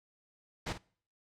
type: noise with echo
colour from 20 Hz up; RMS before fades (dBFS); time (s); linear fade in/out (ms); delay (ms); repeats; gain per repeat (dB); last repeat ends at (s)
pink; -36; 0.66-0.73; 10; 52; 1; -11; 0.782
effects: noise-tail reverb RT60 0.5 s tail -24 dB re dry + low-pass 6000 Hz 12 dB/octave